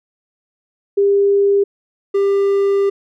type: tone pair in turn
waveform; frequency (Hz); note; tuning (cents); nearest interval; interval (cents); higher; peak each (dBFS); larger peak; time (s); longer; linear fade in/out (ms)
sine / triangle; 400.2 / 397.2; G4 / G4; +36 / +23; unison; 13; first; -10; neither; 0.97-1.64 / 2.14-2.9; second; 10
effects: none